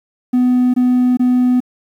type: tone bursts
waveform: triangle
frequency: 249.7 Hz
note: B3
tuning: 19 cents sharp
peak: -7 dBFS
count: 3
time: 0.33-1.604 s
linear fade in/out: 10 ms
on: 410 ms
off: 22 ms
effects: tanh soft clip ceiling -4 dBFS + 8-bit